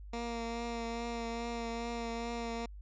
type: tone with vibrato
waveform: 15% pulse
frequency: 233.1 Hz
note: A#3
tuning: in tune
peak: -30 dBFS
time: 0.13-2.66 s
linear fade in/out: 5 ms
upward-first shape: triangle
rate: 2.4 Hz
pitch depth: 21 cents each way
effects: added 50 Hz sine -45 dBFS peak until 2.81 s + resampled to 16000 Hz